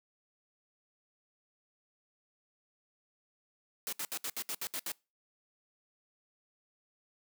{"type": "noise bursts", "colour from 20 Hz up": "white", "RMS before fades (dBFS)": -37, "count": 9, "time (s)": [3.87, 4.918], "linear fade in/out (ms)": 0, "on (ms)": 56, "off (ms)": 68, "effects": ["noise-tail reverb RT60 0.3 s tail -26 dB re dry", "high-pass 200 Hz 12 dB/octave"]}